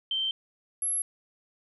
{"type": "tone pair in turn", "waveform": "sine", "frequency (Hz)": [3122, 11126], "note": ["G7", "F9"], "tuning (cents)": [-8, -8], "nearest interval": "octave + minor seventh", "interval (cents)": 2200, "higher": "second", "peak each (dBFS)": -26, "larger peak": "neither", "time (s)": [[0.11, 0.31], [0.82, 1.02]], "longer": "neither", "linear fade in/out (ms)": 2, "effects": []}